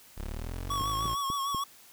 25% pulse linear sweep, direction up, 33.42 to 58.8 Hz, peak -31 dBFS, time 0.17-1.15 s, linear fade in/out 10 ms
square tone with vibrato, 1110 Hz, C#6, 2 cents sharp, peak -30 dBFS, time 0.7-1.64 s, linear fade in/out 5 ms, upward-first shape sine, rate 6.6 Hz, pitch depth 47 cents each way
click train, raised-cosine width 3 ms, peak -24 dBFS, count 4, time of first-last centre 0.81-1.547 s, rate 4.07 Hz
effects white hiss -55 dBFS RMS until 1.92 s

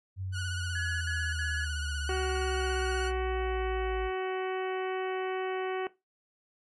sine exponential sweep, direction down, 95.6 to 53.5 Hz, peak -33 dBFS, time 0.16-4.11 s, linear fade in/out 50 ms
sawtooth tone with vibrato, 1466 Hz, F#6, 16 cents flat, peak -32 dBFS, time 0.32-3.12 s, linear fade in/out 50 ms, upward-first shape sine, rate 16 Hz, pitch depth 45 cents each way
sine tone bursts, 1686 Hz, G#6, 26 cents sharp, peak -32 dBFS, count 3, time 0.75-1.648 s, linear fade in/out 5 ms, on 260 ms, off 59 ms
harmonic tone, 374.8 Hz, F#4, 22 cents sharp, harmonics 1 / 2 / 3 / 4 / 5 / 6 / 7 / 8, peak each -31 / -37 / -41 / -43 / -45 / -47 / -48 / -49 dBFS, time 2.09-5.87 s, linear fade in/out 2 ms
effects noise-tail reverb RT60 0.2 s tail -17 dB re dry + resampled to 24000 Hz

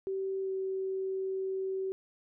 sine tone with pitch glide, 385.1 to 381.8 Hz, G4 to G4, -31 to -46 cents, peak -31 dBFS, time 0.07-1.92 s, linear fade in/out 0 ms, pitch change -15 cents, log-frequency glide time 0.42-0.5 s, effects none

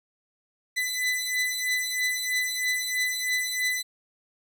sawtooth beating tone pair, 2000 / 2003.1 Hz, B6 / B6, +21 / +24 cents, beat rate 3.1 Hz, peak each -26 / -24 dBFS, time 0.76-3.83 s, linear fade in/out 20 ms, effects none

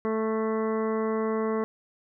harmonic tone with a mistuned harmonic, 220 Hz, A3, in tune, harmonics 1 / 2 / 3 / 4 / 5 / 6 / 7 / 8 / 9, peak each -29 / -27 / -37 / -41 / -35 / -43 / -50 / -48 / -45 dBFS, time 0.05-1.64 s, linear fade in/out 0 ms, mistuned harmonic 6, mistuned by +23 cents, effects none

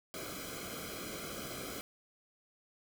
pink noise with comb filter, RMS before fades -43 dBFS, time 0.14-1.81 s, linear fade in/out 0 ms, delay 1.1 ms, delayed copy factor -1, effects none

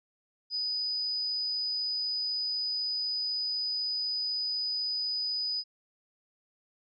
sine tone, 4978 Hz, D#8, in tune, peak -29 dBFS, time 0.5-5.64 s, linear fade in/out 50 ms, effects none

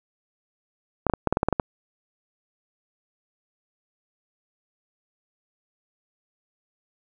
clicks, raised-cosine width 1 ms, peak -6 dBFS, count 10, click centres 1.067 / 1.098 / 1.137 / 1.273 / 1.326 / 1.371 / 1.431 / 1.486 / 1.527 / 1.598 s, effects none

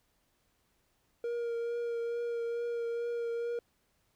triangle tone with vibrato, 469.9 Hz, A#4, 14 cents sharp, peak -30 dBFS, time 1.24-3.59 s, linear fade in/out 2 ms, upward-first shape triangle, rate 2.3 Hz, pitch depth 19 cents each way, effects pink hiss -74 dBFS RMS until 4.15 s

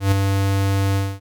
square tone with ADSR envelope, 98 Hz, G2, in tune, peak -12 dBFS, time 0-1.2 s, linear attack 120 ms, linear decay 4 ms, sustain -5 dB, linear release 240 ms, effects none

